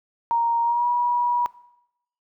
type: tone with pitch glide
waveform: sine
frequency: 933 to 966.5 Hz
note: A#5 to B5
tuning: +1 to -38 cents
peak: -18 dBFS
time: 0.31-1.46 s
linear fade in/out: 0 ms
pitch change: +61 cents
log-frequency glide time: 0.62-0.87 s
effects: noise-tail reverb RT60 0.8 s tail -20 dB re dry